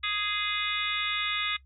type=harmonic tone with a mistuned harmonic; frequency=415.3 Hz; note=G#4; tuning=in tune; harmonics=3 / 4 / 5 / 6 / 7 / 8 / 9; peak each=-35 / -38 / -33 / -35 / -39 / -34 / -36 dBFS; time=0.03-1.57 s; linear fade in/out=10 ms; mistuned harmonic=8; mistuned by=+64 cents; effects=noise-tail reverb RT60 0.1 s tail -19 dB re dry + added 67 Hz sine -54 dBFS peak until 1.65 s